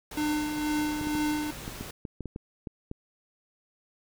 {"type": "noise", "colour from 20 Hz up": "pink", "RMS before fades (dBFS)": -41, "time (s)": [0.11, 1.91], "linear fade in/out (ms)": 5}
{"type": "tone with tremolo", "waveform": "square", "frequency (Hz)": 301, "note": "D4", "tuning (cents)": 43, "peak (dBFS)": -26, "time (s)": [0.17, 1.51], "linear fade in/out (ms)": 5, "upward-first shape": "sine", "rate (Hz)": 2.1, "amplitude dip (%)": 45}
{"type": "clicks", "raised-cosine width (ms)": 3, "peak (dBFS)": -23, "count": 11, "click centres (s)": [1.013, 1.071, 1.152, 1.679, 1.81, 2.052, 2.207, 2.257, 2.361, 2.672, 2.914]}
{"effects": []}